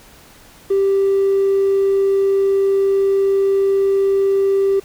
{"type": "tone", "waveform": "triangle", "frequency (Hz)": 392, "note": "G4", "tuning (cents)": 0, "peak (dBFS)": -9, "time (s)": [0.7, 4.8], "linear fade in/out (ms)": 10, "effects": ["tanh soft clip ceiling -9 dBFS", "pink hiss -45 dBFS RMS until 4.84 s"]}